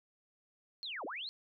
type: linear two-way sweep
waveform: sine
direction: down then up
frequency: 4373 to 240 to 4373 Hz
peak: -39 dBFS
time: 0.83-1.29 s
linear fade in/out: 0 ms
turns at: 1.05 s
effects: none